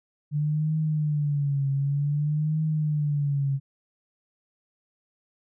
sine tone with vibrato, 146.83 Hz, D3, in tune, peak -22 dBFS, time 0.31-3.6 s, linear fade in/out 50 ms, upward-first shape triangle, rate 0.54 Hz, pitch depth 120 cents each way, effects none

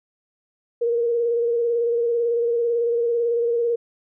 sine tone with vibrato, 470 Hz, A#4, 14 cents sharp, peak -18 dBFS, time 0.81-3.76 s, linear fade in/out 10 ms, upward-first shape square, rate 18 Hz, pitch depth 24 cents each way, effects none

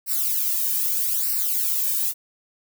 violet noise with flanger, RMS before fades -23 dBFS, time 0.06-2.14 s, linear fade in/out 50 ms, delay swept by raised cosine 0.29 to 1.49 ms, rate 0.8 Hz, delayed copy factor -1, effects none

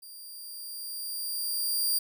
10% pulse tone with level ramp, 4767 Hz, D8, 25 cents sharp, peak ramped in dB -38 to -17 dBFS, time 0.02-1.99 s, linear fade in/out 10 ms, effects none

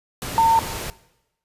sine tone in noise, 907 Hz, A#5, 48 cents flat, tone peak -12 dBFS, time 0.38-0.59 s, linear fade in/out 0 ms, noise pink, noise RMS -30 dBFS, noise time 0.22-0.9 s, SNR +15 dB, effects noise-tail reverb RT60 0.9 s tail -19 dB re dry + resampled to 32000 Hz

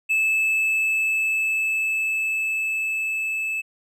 triangle tone with level ramp, 2616 Hz, E7, 14 cents flat, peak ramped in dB -16 to -22 dBFS, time 0.09-3.62 s, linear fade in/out 20 ms, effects none

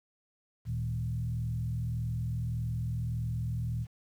sine tone with frequency modulation, 116.54 Hz, A#2, in tune, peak -30 dBFS, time 0.65-3.87 s, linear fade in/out 50 ms, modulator 41.7 Hz, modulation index 0.87, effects 10-bit

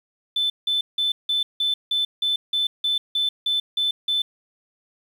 sine tone bursts, 3520 Hz, A7, in tune, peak -18 dBFS, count 13, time 0.36-4.22 s, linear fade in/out 5 ms, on 140 ms, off 170 ms, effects tanh soft clip ceiling -15 dBFS + 8-bit

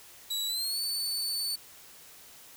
sawtooth tone with pitch glide, 3910 to 4491 Hz, B7 to C#8, -18 to +22 cents, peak -27 dBFS, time 0.3-1.56 s, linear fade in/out 10 ms, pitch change +240 cents, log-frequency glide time 0.47-0.79 s, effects white hiss -52 dBFS RMS until 2.56 s

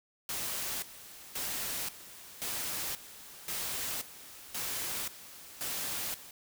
white noise with tremolo, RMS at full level -36 dBFS, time 0.29-6.31 s, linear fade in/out 2 ms, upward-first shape square, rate 0.94 Hz, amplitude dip 80%, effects none

